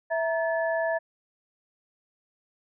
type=tone cluster; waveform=sine; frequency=657 / 935 / 1728 Hz; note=E5 / A#5 / A6; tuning=-6 / +5 / -32 cents; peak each=-25 / -34 / -31 dBFS; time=0.1-0.99 s; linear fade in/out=20 ms; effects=none